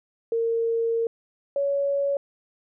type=tone pair in turn; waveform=sine; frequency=459 / 561.2 Hz; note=A#4 / C#5; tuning=-27 / +21 cents; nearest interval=minor third; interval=348 cents; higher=second; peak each=-21 dBFS; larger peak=neither; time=0.32-1.07 / 1.56-2.17 s; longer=first; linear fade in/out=2 ms; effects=none